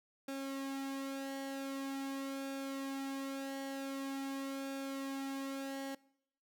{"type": "tone with flanger", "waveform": "sawtooth", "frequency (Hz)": 272.3, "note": "C#4", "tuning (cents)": -31, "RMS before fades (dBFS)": -41, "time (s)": [0.28, 5.95], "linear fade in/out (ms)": 5, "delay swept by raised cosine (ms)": [0.98, 2.88], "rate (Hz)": 0.45, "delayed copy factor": -0.55, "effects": ["noise-tail reverb RT60 0.7 s tail -22 dB re dry"]}